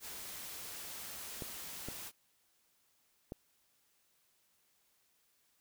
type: noise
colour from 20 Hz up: white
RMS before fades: -46 dBFS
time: 0-2.12 s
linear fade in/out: 50 ms
type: clicks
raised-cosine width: 2 ms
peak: -28 dBFS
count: 3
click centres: 1.422 / 1.886 / 3.321 s
effects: white hiss -74 dBFS RMS until 5.6 s